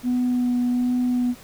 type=tone with vibrato; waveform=sine; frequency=246.9 Hz; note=B3; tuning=in tune; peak=-17 dBFS; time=0.03-1.35 s; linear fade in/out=50 ms; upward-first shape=sine; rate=1.3 Hz; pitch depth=12 cents each way; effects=tanh soft clip ceiling -16 dBFS + pink hiss -46 dBFS RMS until 1.43 s